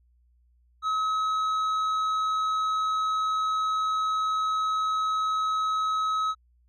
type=tone with tanh clipping; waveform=sine; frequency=1281 Hz; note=E6; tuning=50 cents flat; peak=-25 dBFS; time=0.82-6.35 s; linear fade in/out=50 ms; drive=7 dB; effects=added 60 Hz sine -60 dBFS peak until 6.68 s